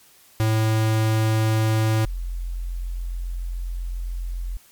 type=tone pair in turn; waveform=square / sine; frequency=110 / 43.65 Hz; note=A2 / F1; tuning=0 / 0 cents; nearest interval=octave + major third; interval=1600 cents; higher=first; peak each=-18 / -25 dBFS; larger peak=first; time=0.4-2.05 / 2.05-4.57 s; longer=second; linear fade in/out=0 ms; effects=white hiss -53 dBFS RMS until 4.71 s + MP3 96 kbps